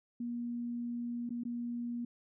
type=tone with dropouts; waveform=sine; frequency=238.6 Hz; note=A#3; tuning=41 cents sharp; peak=-35 dBFS; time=0.2-2.05 s; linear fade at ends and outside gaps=5 ms; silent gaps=1.293-1.304 / 1.436-1.451 s; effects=none